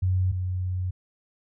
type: tone pair in turn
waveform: sine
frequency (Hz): 92.5 / 91.65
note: F#2 / F#2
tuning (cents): 0 / -16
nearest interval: unison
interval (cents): 16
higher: first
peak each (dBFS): -20 / -25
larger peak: first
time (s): 0.02-0.32 / 0.32-0.91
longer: second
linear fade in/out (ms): 10
effects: none